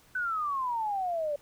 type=exponential sweep; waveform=sine; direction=down; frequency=1522 to 570 Hz; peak=-28 dBFS; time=0.15-1.36 s; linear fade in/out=5 ms; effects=pink hiss -60 dBFS RMS until 1.41 s